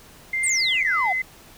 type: tone with pitch glide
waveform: sine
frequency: 2093 to 2043 Hz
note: C7 to C7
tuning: 0 to -42 cents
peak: -21 dBFS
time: 0.33-1.22 s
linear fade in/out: 5 ms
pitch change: -42 cents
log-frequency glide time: 0.5-0.78 s
type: exponential sweep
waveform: sine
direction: down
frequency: 9260 to 698.5 Hz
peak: -20 dBFS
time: 0.43-1.13 s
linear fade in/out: 10 ms
effects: tanh soft clip ceiling -11 dBFS + pink hiss -48 dBFS RMS until 1.57 s